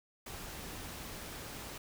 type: noise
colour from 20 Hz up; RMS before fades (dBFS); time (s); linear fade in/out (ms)
pink; -45; 0.26-1.78; 5
effects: none